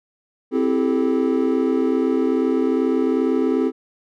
triangle chord, A minor seventh, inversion first, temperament equal with one note detuned, 261.6 / 329.6 / 392 / 432.2 Hz, C4 / E4 / G4 / A4, 0 / 0 / 0 / -31 cents, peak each -18 / -21 / -22 / -21 dBFS, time 0.51-3.72 s, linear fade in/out 50 ms, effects none

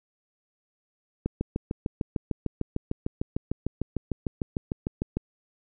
click train, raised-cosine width 3 ms, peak -14 dBFS, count 27, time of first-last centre 1.26-5.17 s, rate 6.65 Hz, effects none

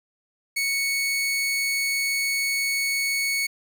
sawtooth tone, 2217 Hz, C#7, in tune, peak -19 dBFS, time 0.56-3.47 s, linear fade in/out 10 ms, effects 9-bit

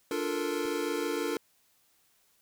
square chord, Bb major seventh, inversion first, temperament equal, 293.7 / 349.2 / 440 / 466.2 Hz, D4 / F4 / A4 / Bb4, 0 / 0 / 0 / 0 cents, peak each -36 dBFS, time 0.11-1.37 s, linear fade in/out 2 ms
click, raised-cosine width 2 ms, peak -36 dBFS, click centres 0.654 s
effects white hiss -68 dBFS RMS until 2.41 s

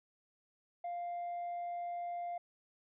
sine tone with tanh clipping, 698.5 Hz, F5, in tune, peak -38 dBFS, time 0.84-2.38 s, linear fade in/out 5 ms, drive 1 dB, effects none

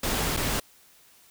pink noise with dropouts, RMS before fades -27 dBFS, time 0.03-0.6 s, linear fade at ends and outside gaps 5 ms, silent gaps 0.367-0.371 s, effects white hiss -57 dBFS RMS until 1.3 s

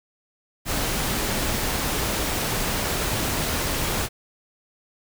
pink noise, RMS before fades -25 dBFS, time 0.65-4.09 s, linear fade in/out 50 ms, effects none

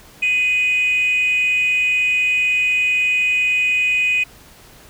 sine tone with frequency modulation, 2489 Hz, D#7, in tune, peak -13 dBFS, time 0.22-4.24 s, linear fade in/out 10 ms, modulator 448 Hz, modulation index 0.29, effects tanh soft clip ceiling -11 dBFS + pink hiss -45 dBFS RMS until 4.89 s

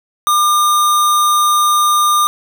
sine tone with sample-and-hold, 1200 Hz, D6, 37 cents sharp, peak -9 dBFS, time 0.27-2.27 s, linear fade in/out 0 ms, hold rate 4900 Hz, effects none

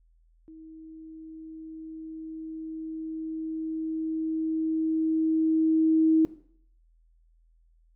sine tone with level ramp, 318.9 Hz, D#4, 43 cents sharp, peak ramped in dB -44 to -17 dBFS, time 0.48-6.25 s, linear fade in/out 0 ms, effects noise-tail reverb RT60 0.6 s tail -17 dB re dry + added 41 Hz sine -59 dBFS peak until 7.95 s

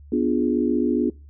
sine chord, B diminished seventh, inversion none, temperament equal, 246.9 / 293.7 / 349.2 / 415.3 Hz, B3 / D4 / F4 / Ab4, 0 / 0 / 0 / 0 cents, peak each -22 / -23 / -24 / -27 dBFS, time 0.12-1.1 s, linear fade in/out 5 ms, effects noise-tail reverb RT60 0.3 s tail -23 dB re dry + added 72 Hz sine -42 dBFS peak until 1.29 s

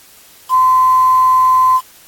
sine tone with quantisation, 1028 Hz, C6, 31 cents flat, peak -7 dBFS, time 0.49-1.81 s, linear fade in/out 50 ms, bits 5, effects white hiss -43 dBFS RMS until 2.07 s + AAC 64 kbps

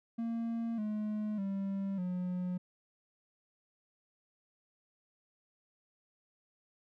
triangle tone with pitch steps, 230.2 / 212.3 / 195.82 / 180.61 Hz, A#3 / G#3 / G3 / F#3, -22 / +38 / -2 / -42 cents, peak -31 dBFS, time 0.18-2.58 s, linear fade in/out 10 ms, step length 600 ms, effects none

